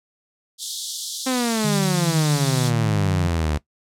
pink high-pass noise, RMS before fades -28 dBFS, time 0.58-2.72 s, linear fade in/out 50 ms, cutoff 3300 Hz, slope 96 dB/octave
sawtooth exponential sweep, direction down, 263.7 to 73.3 Hz, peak -16 dBFS, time 1.26-3.58 s, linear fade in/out 10 ms
sine tone with pitch glide, 152.3 to 153.36 Hz, D#3 to D#3, -37 to -25 cents, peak -21 dBFS, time 1.64-3.28 s, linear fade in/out 10 ms, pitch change +12 cents, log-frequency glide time 2.6-3.1 s
effects noise-tail reverb RT60 0.1 s tail -19 dB re dry + low-pass 10000 Hz 12 dB/octave

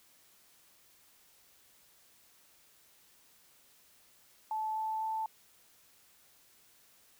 sine tone with pitch steps, 871 / 876 / 881.1 Hz, A5 / A5 / A5, -18 / -8 / +2 cents, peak -32 dBFS, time 4.51-5.26 s, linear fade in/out 2 ms, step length 250 ms, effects white hiss -64 dBFS RMS until 7.19 s

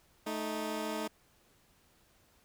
15% pulse tone pair together, 218.4 / 311.1 Hz, A3 / D#4, -13 / 0 cents, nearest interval tritone, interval 613 cents, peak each -31 / -31 dBFS, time 0.26-1.08 s, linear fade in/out 10 ms, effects pink hiss -67 dBFS RMS until 2.44 s

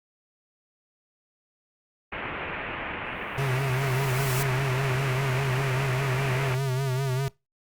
white low-pass noise, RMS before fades -33 dBFS, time 2.12-6.55 s, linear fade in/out 5 ms, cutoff 2700 Hz, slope 48 dB/octave
white noise with exponential growth, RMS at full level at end -31 dBFS, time 3.05-4.43 s, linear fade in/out 5 ms, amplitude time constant 300 ms
square tone with vibrato, 132.4 Hz, C3, 21 cents sharp, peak -25 dBFS, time 3.38-7.28 s, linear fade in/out 0 ms, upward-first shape sine, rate 5 Hz, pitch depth 79 cents each way
effects noise-tail reverb RT60 0.2 s tail -21 dB re dry + Opus 32 kbps

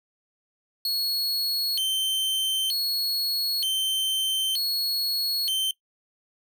45% pulse tone with vibrato, 3671 Hz, A#7, 27 cents flat, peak -23 dBFS, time 0.85-5.71 s, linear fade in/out 2 ms, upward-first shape square, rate 0.54 Hz, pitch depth 290 cents each way, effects noise-tail reverb RT60 0.1 s tail -19 dB re dry

